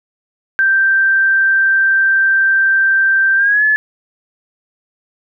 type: tone with pitch glide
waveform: sine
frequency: 1568 to 1719.8 Hz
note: G6 to A6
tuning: 0 to -40 cents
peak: -9 dBFS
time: 0.59-3.76 s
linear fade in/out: 0 ms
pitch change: +160 cents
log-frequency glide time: 3.36-3.64 s
effects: none